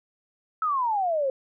sine exponential sweep, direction down, 1318.5 to 517 Hz, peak -22 dBFS, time 0.62-1.3 s, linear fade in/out 2 ms, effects none

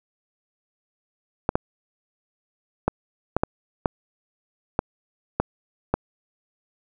clicks, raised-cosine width 1 ms, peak -5 dBFS, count 9, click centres 1.491 / 1.555 / 2.88 / 3.366 / 3.435 / 3.858 / 4.791 / 5.4 / 5.94 s, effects none

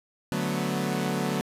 sawtooth chord, B minor seventh, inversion first, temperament equal, 146.83 / 185 / 220 / 246.9 Hz, D3 / F#3 / A3 / B3, 0 / 0 / 0 / 0 cents, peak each -28 / -26 / -29 / -28 dBFS, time 0.32-1.41 s, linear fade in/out 0 ms, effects resampled to 32000 Hz

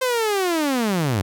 sawtooth linear sweep, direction down, 523.3 to 87.31 Hz, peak -15 dBFS, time 0.01-1.22 s, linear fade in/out 10 ms, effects none

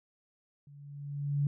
sine tone with level ramp, 143.1 Hz, D3, 45 cents flat, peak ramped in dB -51 to -24 dBFS, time 0.67-1.47 s, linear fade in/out 2 ms, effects none

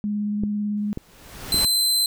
sine tone with vibrato, 207.7 Hz, G#3, in tune, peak -22 dBFS, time 0.04-0.93 s, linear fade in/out 0 ms, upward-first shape triangle, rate 18 Hz, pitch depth 16 cents each way
clicks, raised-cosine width 3 ms, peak -15 dBFS, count 3, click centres 0.436 / 0.974 / 1.544 s
pink noise with exponential growth, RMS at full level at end -27 dBFS, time 0.77-1.65 s, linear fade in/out 2 ms, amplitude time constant 190 ms
sawtooth tone, 4074 Hz, C8, 47 cents flat, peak -15 dBFS, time 1.52-2.06 s, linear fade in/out 2 ms
effects none

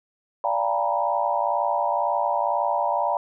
sine tone cluster, 583 / 693 / 799 / 910 / 972 Hz, D5 / F5 / G5 / A#5 / B5, -13 / -14 / +33 / -42 / -28 cents, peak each -27 dBFS, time 0.44-3.17 s, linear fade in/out 2 ms, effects none

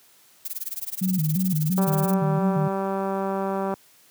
violet noise with tremolo, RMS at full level -29 dBFS, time 0.45-2.14 s, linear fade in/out 2 ms, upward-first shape sine, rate 19 Hz, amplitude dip 100%
sine tone with vibrato, 169.7 Hz, F3, 49 cents flat, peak -20 dBFS, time 1.01-2.68 s, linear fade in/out 10 ms, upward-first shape square, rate 2.9 Hz, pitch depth 160 cents each way
click train, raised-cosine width 1 ms, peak -14 dBFS, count 381, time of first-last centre 1.78-3.739 s, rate 194 Hz
effects white hiss -56 dBFS RMS until 4.1 s + high-pass 100 Hz 12 dB/octave

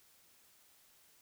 silence, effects white hiss -66 dBFS RMS until 1.21 s

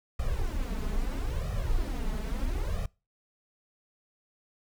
brown noise with flanger, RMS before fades -30 dBFS, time 0.19-2.86 s, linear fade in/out 5 ms, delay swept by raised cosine 1.6 to 4.7 ms, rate 0.76 Hz, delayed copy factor +0.95, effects noise-tail reverb RT60 0.3 s tail -24 dB re dry

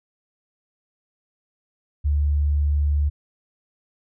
sine tone, 73 Hz, D2, 10 cents flat, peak -17 dBFS, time 2.04-3.1 s, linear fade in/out 20 ms, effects none

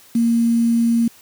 sine tone with quantisation, 232.5 Hz, A#3, 4 cents flat, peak -13 dBFS, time 0.15-1.08 s, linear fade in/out 5 ms, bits 6, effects white hiss -48 dBFS RMS until 1.21 s

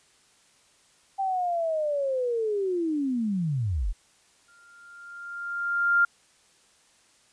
sine linear sweep, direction down, 787 to 32.26 Hz, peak -24 dBFS, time 1.18-3.93 s, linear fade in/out 20 ms
sine tone with exponential growth, 1396.9 Hz, F6, in tune, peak -16 dBFS, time 4.48-6.05 s, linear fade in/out 5 ms, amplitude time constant 340 ms
effects white hiss -61 dBFS RMS until 7.32 s + resampled to 22050 Hz

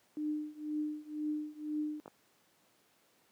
sine tone with tremolo, 302.3 Hz, D#4, 50 cents flat, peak -30 dBFS, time 0.17-2 s, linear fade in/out 0 ms, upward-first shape triangle, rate 2 Hz, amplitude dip 95%
clicks, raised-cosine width 1 ms, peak -33 dBFS, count 2, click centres 2.059 / 2.079 s
effects pink hiss -69 dBFS RMS until 3.31 s + high-pass 200 Hz 12 dB/octave

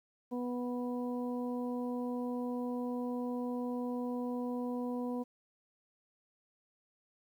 harmonic tone, 245.9 Hz, B3, 7 cents flat, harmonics 1 / 2 / 3 / 4, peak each -35 / -40 / -48 / -47 dBFS, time 0.31-5.24 s, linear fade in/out 20 ms, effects 11-bit

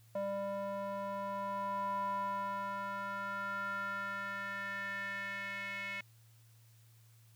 square tone with band-pass filter sweep, 198.3 Hz, G3, 20 cents sharp, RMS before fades -39 dBFS, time 0.15-6.01 s, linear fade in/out 5 ms, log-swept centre 680 to 2200 Hz, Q 5.1, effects added 113 Hz sine -60 dBFS peak until 7.35 s + white hiss -69 dBFS RMS until 7.35 s

